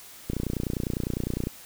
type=click train; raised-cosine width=3 ms; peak=-15 dBFS; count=36; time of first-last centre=0.3-1.471 s; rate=29.9 Hz; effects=white hiss -47 dBFS RMS until 1.65 s